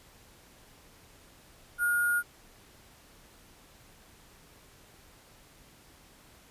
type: tone with sample-and-hold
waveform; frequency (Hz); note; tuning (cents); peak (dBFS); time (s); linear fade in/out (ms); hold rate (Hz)
sine; 1429; F6; +39; -24; 1.78-2.23; 50; 11025
effects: pink hiss -57 dBFS RMS until 6.5 s + resampled to 32000 Hz